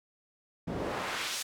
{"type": "noise with band-pass filter sweep", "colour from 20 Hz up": "pink", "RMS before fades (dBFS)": -35, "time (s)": [0.67, 1.43], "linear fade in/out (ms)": 10, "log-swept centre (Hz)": [200, 6800], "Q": 0.75, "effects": []}